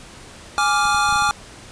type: chord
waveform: square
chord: D diminished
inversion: second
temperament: equal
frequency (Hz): 830.6 / 1174.7 / 1396.9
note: Ab5 / D6 / F6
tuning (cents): 0 / 0 / 0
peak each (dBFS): -21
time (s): 0.58-1.31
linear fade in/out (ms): 0
type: clicks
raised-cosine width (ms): 5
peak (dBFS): -23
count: 7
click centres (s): 0.854 / 0.946 / 1.09 / 1.126 / 1.159 / 1.222 / 1.291
effects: pink hiss -41 dBFS RMS until 1.71 s + resampled to 22050 Hz